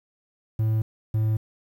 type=tone pair in turn; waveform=triangle; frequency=110 / 109.24 Hz; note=A2 / A2; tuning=0 / -12 cents; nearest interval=unison; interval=12 cents; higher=first; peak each=-18 dBFS; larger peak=neither; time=0.59-0.82 / 1.14-1.37 s; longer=neither; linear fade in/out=5 ms; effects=9-bit